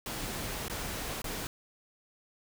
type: noise with dropouts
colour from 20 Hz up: pink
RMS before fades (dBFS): -37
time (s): 0.06-1.47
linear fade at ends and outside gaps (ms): 1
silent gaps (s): 0.682-0.698 / 1.218-1.242
effects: none